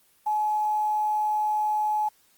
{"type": "tone with quantisation", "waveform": "sine", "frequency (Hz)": 850, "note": "G#5", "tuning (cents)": 40, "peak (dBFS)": -22, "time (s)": [0.26, 2.09], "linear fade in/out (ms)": 10, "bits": 8, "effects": ["white hiss -62 dBFS RMS until 2.37 s", "Opus 24 kbps"]}